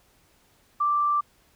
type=tone; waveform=sine; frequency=1174.7 Hz; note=D6; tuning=in tune; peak=-20 dBFS; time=0.8-1.21 s; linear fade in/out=10 ms; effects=pink hiss -62 dBFS RMS until 1.55 s